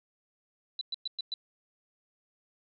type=tone bursts; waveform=sine; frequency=3974 Hz; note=B7; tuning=10 cents sharp; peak=-31 dBFS; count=5; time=0.79-1.34 s; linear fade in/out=2 ms; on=22 ms; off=110 ms; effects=none